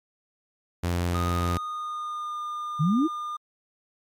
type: tone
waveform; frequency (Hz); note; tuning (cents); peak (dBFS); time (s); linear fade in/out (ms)
sawtooth; 87.31; F2; 0; -20; 0.83-1.58; 10
type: tone with pitch glide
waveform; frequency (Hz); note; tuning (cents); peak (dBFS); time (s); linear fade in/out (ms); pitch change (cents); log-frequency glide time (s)
triangle; 1241 to 1209.2; D#6 to D#6; -5 to -50; -28; 1.14-3.37; 10; -45; 1.35-2.39
type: exponential sweep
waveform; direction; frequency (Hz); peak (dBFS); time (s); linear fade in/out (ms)
sine; up; 140 to 341.9; -19; 2.79-3.08; 20
effects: MP3 96 kbps